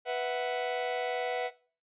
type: chord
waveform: 45% pulse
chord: B suspended fourth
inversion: none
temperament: just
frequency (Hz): 493.9 / 658.5 / 740.8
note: B4 / E5 / F#5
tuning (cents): 0 / -2 / +2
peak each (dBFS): -33 / -36 / -34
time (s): 0.05-1.51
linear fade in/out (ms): 50
effects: noise-tail reverb RT60 0.4 s tail -19 dB re dry + resampled to 8000 Hz